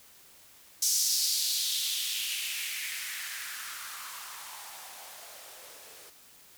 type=noise with band-pass filter sweep; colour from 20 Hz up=violet; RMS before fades=-34 dBFS; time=0.82-6.1 s; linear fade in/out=5 ms; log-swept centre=5900 to 420 Hz; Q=3; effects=white hiss -56 dBFS RMS until 6.57 s